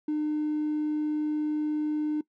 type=tone; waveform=triangle; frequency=302.8 Hz; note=D#4; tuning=47 cents flat; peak=-22 dBFS; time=0.08-2.21 s; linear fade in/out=5 ms; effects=noise-tail reverb RT60 0.1 s tail -22 dB re dry + tanh soft clip ceiling -22 dBFS